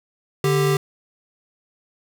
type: tone pair together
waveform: square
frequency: 146.83 / 393 Hz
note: D3 / G4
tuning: 0 / +4 cents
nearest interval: octave + perfect fourth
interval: 1704 cents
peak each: -20 dBFS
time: 0.44-0.77 s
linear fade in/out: 2 ms
effects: none

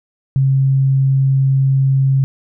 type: tone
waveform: sine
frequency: 134.9 Hz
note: C#3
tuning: 47 cents flat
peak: -10 dBFS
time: 0.36-2.24 s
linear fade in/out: 0 ms
effects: none

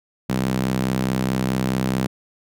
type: tone with high-pass filter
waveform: sawtooth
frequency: 64.7 Hz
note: C2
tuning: 19 cents flat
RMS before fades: -22 dBFS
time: 0.29-2.07 s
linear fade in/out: 10 ms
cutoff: 170 Hz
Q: 2.2
effects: none

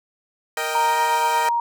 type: chord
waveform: 15% pulse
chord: Eb major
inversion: second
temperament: equal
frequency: 466.2 / 622.3 / 784 Hz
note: Bb4 / Eb5 / G5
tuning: 0 / 0 / 0 cents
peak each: -21 dBFS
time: 0.57-1.49 s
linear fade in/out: 2 ms
type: tone with pitch glide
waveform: sine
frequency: 932.3 to 941 Hz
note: A#5 to A#5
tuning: 0 to +16 cents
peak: -18 dBFS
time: 0.75-1.6 s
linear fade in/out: 2 ms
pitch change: +16 cents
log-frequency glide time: 0.87-0.95 s
effects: none

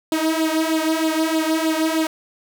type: tone with flanger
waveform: sawtooth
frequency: 318.8 Hz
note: D#4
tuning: 42 cents sharp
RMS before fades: -20 dBFS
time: 0.12-2.07 s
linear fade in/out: 2 ms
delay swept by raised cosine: 0.24 to 2.94 ms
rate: 3.2 Hz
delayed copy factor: +0.7
effects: none

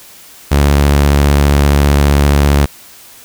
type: tone with vibrato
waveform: sawtooth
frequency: 71.5 Hz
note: D2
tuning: 46 cents flat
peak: -3 dBFS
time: 0.51-2.66 s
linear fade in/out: 10 ms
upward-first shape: sine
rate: 15 Hz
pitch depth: 28 cents each way
effects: white hiss -38 dBFS RMS until 3.24 s

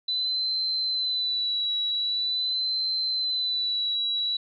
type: tone with vibrato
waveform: sine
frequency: 3995 Hz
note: B7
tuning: 19 cents sharp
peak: -24 dBFS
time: 0.08-4.37 s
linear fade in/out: 5 ms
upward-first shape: sine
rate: 0.44 Hz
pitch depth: 42 cents each way
effects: none

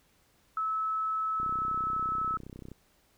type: tone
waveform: sine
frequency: 1300 Hz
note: E6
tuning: 24 cents flat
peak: -28 dBFS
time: 0.57-2.37 s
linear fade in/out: 2 ms
type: click train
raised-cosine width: 3 ms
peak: -31 dBFS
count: 43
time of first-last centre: 1.4-2.717 s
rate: 31.9 Hz
effects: pink hiss -67 dBFS RMS until 3.17 s

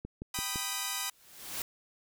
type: click train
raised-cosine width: 3 ms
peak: -26 dBFS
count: 4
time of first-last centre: 0.05-0.558 s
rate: 5.9 Hz
type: chord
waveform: 5% pulse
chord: G augmented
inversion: none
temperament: equal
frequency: 784 / 987.8 / 1244.5 Hz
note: G5 / B5 / D#6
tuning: 0 / 0 / 0 cents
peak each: -28 / -24 / -25 dBFS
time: 0.34-1.1 s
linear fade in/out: 5 ms
type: noise with exponential growth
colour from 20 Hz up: white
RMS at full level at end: -34 dBFS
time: 1.02-1.62 s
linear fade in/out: 1 ms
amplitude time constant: 130 ms
effects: none

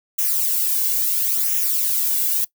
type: noise with flanger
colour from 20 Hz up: violet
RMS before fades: -20 dBFS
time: 0.18-2.45 s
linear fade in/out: 10 ms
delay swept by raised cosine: 0.22 to 1.62 ms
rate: 0.73 Hz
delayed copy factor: -0.65
effects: noise-tail reverb RT60 0.1 s tail -21 dB re dry

